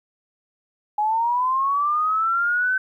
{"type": "linear sweep", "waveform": "sine", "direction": "up", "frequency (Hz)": [830.6, 1536], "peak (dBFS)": -18, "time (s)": [0.98, 2.78], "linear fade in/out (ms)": 5, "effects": ["10-bit"]}